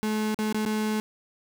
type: tone with dropouts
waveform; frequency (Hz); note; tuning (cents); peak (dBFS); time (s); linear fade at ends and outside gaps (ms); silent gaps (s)
35% pulse; 215.1; A3; -39; -23; 0.03-1; 0; 0.345-0.389 / 0.526-0.545 / 0.652-0.661
effects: none